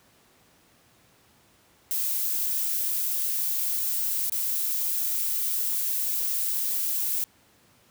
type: noise with dropouts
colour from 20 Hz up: violet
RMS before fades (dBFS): -27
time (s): 1.91-7.24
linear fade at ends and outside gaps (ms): 0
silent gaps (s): 4.297-4.321
effects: pink hiss -60 dBFS RMS until 7.9 s + high-pass 80 Hz 12 dB/octave